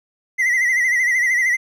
triangle tone with vibrato, 1993 Hz, B6, 15 cents sharp, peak -13 dBFS, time 0.38-1.57 s, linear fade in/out 20 ms, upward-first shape sine, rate 13 Hz, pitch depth 80 cents each way, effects none

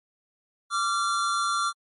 square tone pair together, 1169 / 1376.2 Hz, D6 / F6, -8 / -26 cents, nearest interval minor third, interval 282 cents, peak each -27 dBFS, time 0.7-1.73 s, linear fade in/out 50 ms, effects MP3 48 kbps

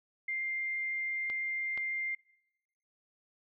sine tone, 2102 Hz, C7, 7 cents sharp, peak -32 dBFS, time 0.28-2.15 s, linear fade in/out 5 ms
clicks, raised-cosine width 0.3 ms, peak -28 dBFS, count 2, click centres 1.3 / 1.776 s
effects noise-tail reverb RT60 1.0 s tail -24 dB re dry

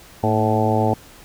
harmonic tone with a mistuned harmonic, 108.5 Hz, A2, 24 cents flat, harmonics 1 / 2 / 3 / 4 / 5 / 6 / 7 / 8, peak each -21 / -23 / -26 / -24 / -25 / -26 / -23 / -25 dBFS, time 0.23-0.94 s, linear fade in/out 5 ms, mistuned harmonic 2, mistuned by +60 cents, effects pink hiss -45 dBFS RMS until 1.24 s

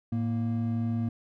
triangle tone pair together, 110 / 232.9 Hz, A2 / A#3, 0 / -1 cents, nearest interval octave + minor second, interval 1299 cents, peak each -27 dBFS, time 0.12-1.09 s, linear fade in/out 5 ms, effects none

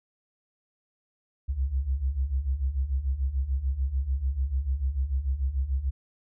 sine beating tone pair, 62.7 / 69.5 Hz, B1 / C#2, +27 / +5 cents, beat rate 6.8 Hz, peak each -30 / -26 dBFS, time 1.48-5.91 s, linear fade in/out 20 ms, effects none

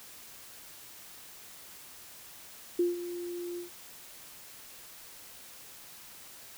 sine tone with ADSR envelope, 349.9 Hz, F4, 3 cents sharp, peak -22 dBFS, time 2.79-3.7 s, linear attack 5 ms, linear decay 160 ms, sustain -13 dB, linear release 120 ms, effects white hiss -50 dBFS RMS until 6.57 s

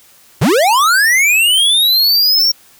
square linear sweep, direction up, 96.8 to 5588 Hz, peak -9 dBFS, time 0.41-2.52 s, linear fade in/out 10 ms, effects white hiss -46 dBFS RMS until 2.79 s

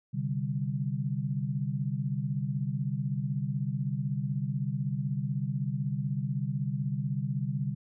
sine chord, C suspended second, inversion none, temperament equal, 130.81 / 146.83 / 196 Hz, C3 / D3 / G3, 0 / 0 / 0 cents, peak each -32 / -32 / -35 dBFS, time 0.13-7.75 s, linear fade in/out 20 ms, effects none

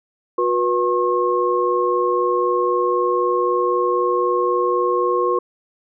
sine tone cluster, 362.5 / 486.4 / 1079 Hz, F#4 / B4 / C#6, -35 / -26 / -47 cents, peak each -20 dBFS, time 0.38-5.39 s, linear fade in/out 5 ms, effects none

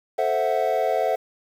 triangle chord, F# half-diminished seventh, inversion first, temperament equal, 440 / 523.3 / 659.3 / 740 Hz, A4 / C5 / E5 / F#5, 0 / 0 / 0 / 0 cents, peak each -25 / -24 / -22 / -23 dBFS, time 0.18-1.16 s, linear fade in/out 10 ms, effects 8-bit

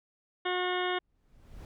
harmonic tone, 362.3 Hz, F#4, 36 cents flat, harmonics 1 / 2 / 3 / 4 / 5 / 6 / 8 / 9 / 10, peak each -32 / -35 / -37 / -38 / -39 / -40 / -41 / -42 / -42 dBFS, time 0.45-0.99 s, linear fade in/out 10 ms
brown noise with exponential growth, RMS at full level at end -42 dBFS, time 0.96-1.65 s, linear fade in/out 1 ms, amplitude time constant 150 ms
effects none

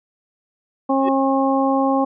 harmonic tone, 270 Hz, C#4, 45 cents flat, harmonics 1 / 2 / 3 / 4, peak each -18 / -21 / -21 / -24 dBFS, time 0.89-2.05 s, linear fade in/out 10 ms
square tone with exponential growth, 370 Hz, F#4, in tune, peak -20 dBFS, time 0.99-1.09 s, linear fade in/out 5 ms, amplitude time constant 20 ms
effects resampled to 8000 Hz

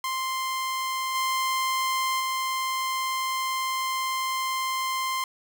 sawtooth tone with level steps, 1047 Hz, C6, 1 cent sharp, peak -23 / -20 / -22 dBFS, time 0.04-5.24 s, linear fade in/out 2 ms, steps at 1.14 / 2.19 s, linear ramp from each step 20 ms, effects none

